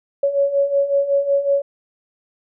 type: beating tone pair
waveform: sine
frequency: 556 / 561.4 Hz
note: C#5 / C#5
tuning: +5 / +22 cents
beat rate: 5.4 Hz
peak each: -21 / -16 dBFS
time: 0.23-1.62 s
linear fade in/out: 5 ms
effects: none